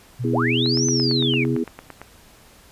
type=tone with pitch glide; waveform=sine; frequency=123.2 to 132.04 Hz; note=B2 to C3; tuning=-4 to +16 cents; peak=-23 dBFS; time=0.19-1.57 s; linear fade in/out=20 ms; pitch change=+120 cents; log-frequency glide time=0.49-0.85 s
type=harmonic tone; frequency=82.2 Hz; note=E2; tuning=4 cents flat; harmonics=3 / 4 / 5; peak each=-23 / -25 / -26 dBFS; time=0.24-1.64 s; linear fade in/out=5 ms
type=linear two-way sweep; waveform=sine; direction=up then down; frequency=389.6 to 6180 to 2191 Hz; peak=-21 dBFS; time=0.33-1.44 s; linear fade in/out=5 ms; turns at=0.86 s
type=click train; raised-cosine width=0.5 ms; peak=-20 dBFS; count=13; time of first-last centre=0.66-2.016 s; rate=8.85 Hz
effects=pink hiss -50 dBFS RMS until 2.71 s + resampled to 32000 Hz